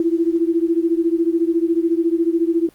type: beating tone pair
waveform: sine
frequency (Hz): 329.6 / 343.6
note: E4 / F4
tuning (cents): 0 / -28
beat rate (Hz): 14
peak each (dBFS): -17 / -19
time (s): 0-2.69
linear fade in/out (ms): 2
effects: pink hiss -53 dBFS RMS until 2.74 s + Opus 48 kbps